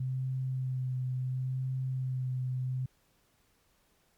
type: tone with vibrato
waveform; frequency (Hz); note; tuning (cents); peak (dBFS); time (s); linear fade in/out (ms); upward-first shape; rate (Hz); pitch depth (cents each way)
sine; 129.2; C3; -21; -30; 0-2.86; 5; sine; 0.71; 19
effects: pink hiss -70 dBFS RMS until 4.17 s + MP3 96 kbps

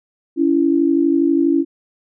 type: tone pair together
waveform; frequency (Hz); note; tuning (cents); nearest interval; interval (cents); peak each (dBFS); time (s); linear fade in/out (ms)
sine; 281.9 / 334.2; C#4 / E4; +29 / +24; minor third; 295; -15; 0.36-1.65; 50
effects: none

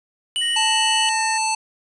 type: tone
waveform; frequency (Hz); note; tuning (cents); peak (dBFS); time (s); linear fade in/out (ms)
square; 2960; F#7; 0; -20; 0.36-1.09; 0
type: tone with pitch glide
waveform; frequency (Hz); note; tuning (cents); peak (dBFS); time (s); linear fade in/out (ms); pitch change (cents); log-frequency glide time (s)
triangle; 1864.7 to 1826.3; A#6 to A#6; 0 to -36; -25; 0.41-1.38; 10; -36; 1.05-1.21
type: harmonic tone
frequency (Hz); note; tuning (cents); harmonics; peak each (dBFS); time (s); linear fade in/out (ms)
880; A5; 0; 1 / 3 / 5 / 7 / 9 / 10; -21 / -26 / -28 / -29 / -31 / -31; 0.56-1.55; 5
effects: resampled to 22050 Hz + 8-bit

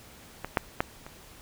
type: clicks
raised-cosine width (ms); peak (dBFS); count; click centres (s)
0.5; -18 / -7 / -9 / -27; 4; 0.446 / 0.572 / 0.805 / 1.065
effects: pink hiss -51 dBFS RMS until 1.41 s

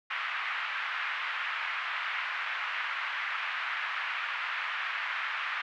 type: band-pass noise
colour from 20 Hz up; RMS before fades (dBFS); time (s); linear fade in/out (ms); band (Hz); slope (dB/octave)
pink; -34; 0.1-5.62; 10; 1200 to 2600; 24
effects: none

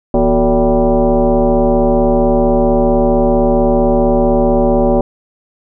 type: tone with frequency modulation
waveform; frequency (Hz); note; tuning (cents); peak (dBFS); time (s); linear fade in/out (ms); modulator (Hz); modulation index
sine; 165.2; E3; +4; -8; 0.14-5.01; 2; 203; 2.8
effects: none

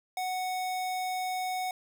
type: tone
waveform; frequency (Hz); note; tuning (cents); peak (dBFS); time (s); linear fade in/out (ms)
square; 740; F#5; 0; -31; 0.17-1.71; 2
effects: 10-bit

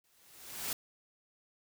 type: noise with exponential growth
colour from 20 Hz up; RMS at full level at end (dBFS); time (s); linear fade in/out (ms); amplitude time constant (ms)
white; -34; 0.04-0.73; 2; 150
effects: none

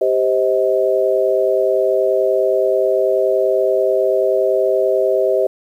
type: chord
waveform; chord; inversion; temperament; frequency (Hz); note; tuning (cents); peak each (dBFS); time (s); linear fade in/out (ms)
sine; C minor; second; equal with one note detuned; 392 / 523.3 / 632.8; G4 / C5 / Eb5; 0 / 0 / +29; -17; 0.01-5.47; 5
effects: 8-bit

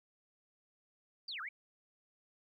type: linear two-way sweep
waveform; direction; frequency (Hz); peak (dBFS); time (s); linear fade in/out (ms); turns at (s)
sine; down then up; 4856 to 1174.7 to 2355; -40; 1.28-1.49; 5; 1.41
effects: 13-bit

